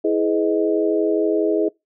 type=tone cluster; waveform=sine; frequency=327 / 419.1 / 504 / 626 Hz; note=E4 / G#4 / B4 / D#5; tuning=-14 / +16 / +35 / +10 cents; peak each=-20 / -19 / -28 / -24 dBFS; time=0.04-1.69 s; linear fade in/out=10 ms; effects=noise-tail reverb RT60 0.2 s tail -25 dB re dry